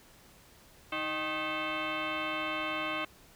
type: tone with frequency modulation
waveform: sine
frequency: 780 Hz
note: G5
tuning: 9 cents flat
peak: -31 dBFS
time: 0.92-3.05 s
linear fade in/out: 5 ms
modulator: 465 Hz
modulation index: 5
effects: pink hiss -58 dBFS RMS until 3.35 s